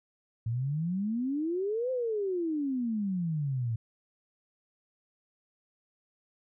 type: exponential two-way sweep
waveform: sine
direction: up then down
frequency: 110 to 523.3 to 110 Hz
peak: -28 dBFS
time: 0.46-3.76 s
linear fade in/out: 5 ms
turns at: 1.91 s
effects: none